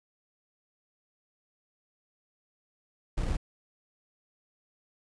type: noise with sample-and-hold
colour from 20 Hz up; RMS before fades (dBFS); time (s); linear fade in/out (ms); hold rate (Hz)
brown; -29; 3.17-3.37; 10; 2450
effects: resampled to 22050 Hz